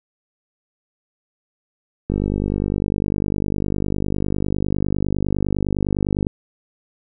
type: click train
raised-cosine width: 3 ms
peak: -8 dBFS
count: 209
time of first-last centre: 2.1-6.268 s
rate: 49.9 Hz
effects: none